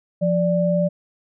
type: tone pair together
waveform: sine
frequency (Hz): 174.61 / 587.3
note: F3 / D5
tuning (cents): 0 / 0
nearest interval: octave + major sixth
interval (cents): 2100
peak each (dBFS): -19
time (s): 0.21-0.89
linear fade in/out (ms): 20
effects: none